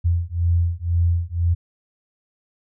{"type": "beating tone pair", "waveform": "sine", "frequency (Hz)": [84.7, 86.7], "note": ["E2", "F2"], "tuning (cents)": [48, -12], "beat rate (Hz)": 2, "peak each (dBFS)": -20, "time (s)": [0.04, 1.55], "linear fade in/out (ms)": 20, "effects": []}